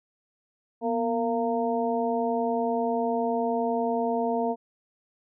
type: harmonic tone with a mistuned harmonic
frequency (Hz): 230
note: A#3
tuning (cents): -23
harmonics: 1 / 2 / 3 / 4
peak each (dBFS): -29 / -28 / -28 / -33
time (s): 0.81-4.56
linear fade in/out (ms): 50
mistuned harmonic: 1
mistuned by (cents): +79
effects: none